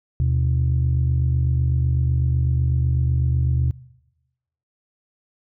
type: tone pair together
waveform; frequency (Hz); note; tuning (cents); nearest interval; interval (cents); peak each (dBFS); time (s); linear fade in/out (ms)
sine; 78.1 / 126.1; D#2 / B2; +7 / +36; minor sixth; 829; -18; 0.2-3.71; 0
effects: noise-tail reverb RT60 1.0 s tail -22 dB re dry + tanh soft clip ceiling -12 dBFS